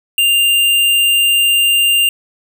square tone, 2794 Hz, F7, in tune, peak -10 dBFS, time 0.18-2.09 s, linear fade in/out 2 ms, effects none

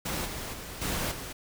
pink noise with level steps, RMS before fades -32 / -37 / -41 / -31 / -39 dBFS, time 0.05-1.33 s, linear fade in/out 10 ms, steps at 0.25 / 0.53 / 0.81 / 1.11 s, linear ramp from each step 10 ms, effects none

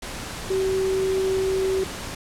sine tone in noise, 381.2 Hz, G4, 48 cents flat, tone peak -20 dBFS, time 0.5-1.84 s, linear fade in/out 5 ms, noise pink, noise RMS -33 dBFS, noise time 0.02-2.15 s, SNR +10 dB, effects low-pass 10000 Hz 12 dB/octave

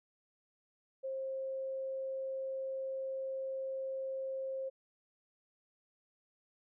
sine tone, 532 Hz, C5, 29 cents sharp, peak -36 dBFS, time 1.03-4.7 s, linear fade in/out 20 ms, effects none

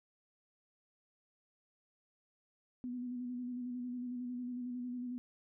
sine tone with vibrato, 246.9 Hz, B3, in tune, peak -38 dBFS, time 2.84-5.18 s, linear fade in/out 0 ms, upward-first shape square, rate 11 Hz, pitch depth 25 cents each way, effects none

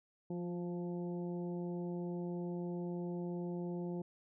harmonic tone with a mistuned harmonic, 174.61 Hz, F3, in tune, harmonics 1 / 2 / 3 / 4 / 5, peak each -39 / -42 / -50 / -55 / -56 dBFS, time 0.3-4.02 s, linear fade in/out 5 ms, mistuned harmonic 2, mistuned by +15 cents, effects none

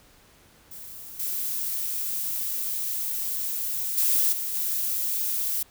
violet noise with level steps, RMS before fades -41 / -29 / -22 / -30 / -27 dBFS, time 0.71-5.63 s, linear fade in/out 5 ms, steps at 1.19 / 3.97 / 4.32 / 4.54 s, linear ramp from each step 10 ms, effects pink hiss -56 dBFS RMS until 5.7 s

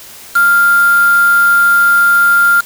sine tone with quantisation, 1396.9 Hz, F6, in tune, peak -6 dBFS, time 0.35-2.61 s, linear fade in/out 10 ms, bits 3, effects white hiss -34 dBFS RMS until 2.65 s

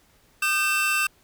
45% pulse tone cluster, 1217 / 1551 / 2674 Hz, D#6 / G6 / E7, -39 / -19 / +24 cents, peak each -28 / -27 / -23 dBFS, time 0.42-1.07 s, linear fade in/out 5 ms, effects pink hiss -60 dBFS RMS until 1.23 s

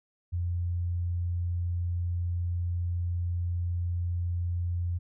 sine tone, 87.31 Hz, F2, in tune, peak -27 dBFS, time 0.32-4.99 s, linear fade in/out 20 ms, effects none

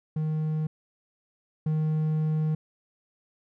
triangle tone pair in turn, 155.56 / 155.56 Hz, D#3 / D#3, 0 / 0 cents, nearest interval unison, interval 0 cents, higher neither, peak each -23 / -21 dBFS, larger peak second, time 0.16-0.67 / 1.66-2.55 s, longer second, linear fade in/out 5 ms, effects none

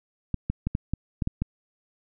clicks, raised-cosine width 5 ms, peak -13 dBFS, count 8, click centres 0.343 / 0.5 / 0.67 / 0.751 / 0.936 / 1.222 / 1.274 / 1.42 s, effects none

